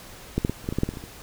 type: clicks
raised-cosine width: 3 ms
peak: -9 / -8 / -12 / -29 / -13 / -16 / -11 / -8 / -15 / -27 / -22 / -26 dBFS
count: 12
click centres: 0.38 / 0.449 / 0.496 / 0.643 / 0.689 / 0.725 / 0.786 / 0.834 / 0.89 / 0.938 / 0.972 / 1.039 s
effects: pink hiss -44 dBFS RMS until 1.22 s